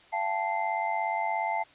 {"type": "tone cluster", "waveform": "sine", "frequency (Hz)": [681, 778, 875, 2080], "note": ["F5", "G5", "A5", "C7"], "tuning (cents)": [-44, -13, -10, -11], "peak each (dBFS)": [-33, -35, -29, -35], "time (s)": [0.12, 1.64], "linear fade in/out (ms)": 20, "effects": ["white hiss -56 dBFS RMS until 1.74 s", "resampled to 8000 Hz"]}